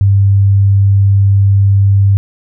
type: tone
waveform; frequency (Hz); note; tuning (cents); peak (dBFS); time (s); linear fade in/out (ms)
sine; 99; G2; +18; -5; 0.01-2.17; 0
effects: none